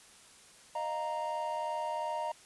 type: chord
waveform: triangle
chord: Eb suspended second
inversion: none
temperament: equal with one note detuned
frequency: 615.8 / 698.5 / 932.3 Hz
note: Eb5 / F5 / Bb5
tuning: -18 / 0 / 0 cents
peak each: -36 / -39 / -33 dBFS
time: 0.75-2.32 s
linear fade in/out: 5 ms
effects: white hiss -57 dBFS RMS until 2.45 s + resampled to 24000 Hz